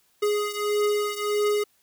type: beating tone pair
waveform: square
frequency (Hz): 415.5 / 417.1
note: G#4 / G#4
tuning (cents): +1 / +7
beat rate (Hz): 1.6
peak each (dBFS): -25 / -28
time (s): 0.22-1.64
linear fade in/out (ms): 10
effects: white hiss -65 dBFS RMS until 1.82 s